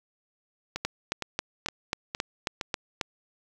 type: two click trains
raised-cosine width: 0.2 ms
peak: -10 / -14 dBFS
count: 9 / 5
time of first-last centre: 0.85-3.012 / 0.76-2.612 s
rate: 3.7 / 2.16 Hz
effects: 8-bit